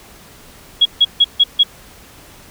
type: tone bursts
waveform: sine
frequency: 3322 Hz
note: G#7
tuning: in tune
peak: -6 dBFS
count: 5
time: 0.81-1.635 s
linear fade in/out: 10 ms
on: 45 ms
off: 150 ms
effects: pink hiss -42 dBFS RMS until 2.5 s